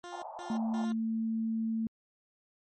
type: tone bursts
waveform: 15% pulse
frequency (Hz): 351.7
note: F4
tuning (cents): +12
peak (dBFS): -36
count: 3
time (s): 0.04-0.92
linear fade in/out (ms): 0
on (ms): 180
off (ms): 170
type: band-pass noise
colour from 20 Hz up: white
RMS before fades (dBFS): -43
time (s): 0.12-0.85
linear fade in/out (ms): 10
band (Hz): 660 to 900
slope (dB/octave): 48
type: tone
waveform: sine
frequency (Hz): 223.9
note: A3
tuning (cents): +30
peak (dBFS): -29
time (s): 0.5-1.87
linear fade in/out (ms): 2
effects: MP3 32 kbps